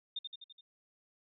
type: tone with echo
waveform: sine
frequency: 3641 Hz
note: A#7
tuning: 41 cents flat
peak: -35 dBFS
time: 0.16-0.19 s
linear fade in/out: 5 ms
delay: 84 ms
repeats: 5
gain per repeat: -4 dB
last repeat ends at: 0.61 s
effects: none